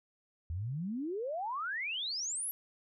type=exponential sweep; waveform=sine; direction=up; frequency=77.6 to 11840 Hz; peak=-34 dBFS; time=0.5-2.51 s; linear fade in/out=0 ms; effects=none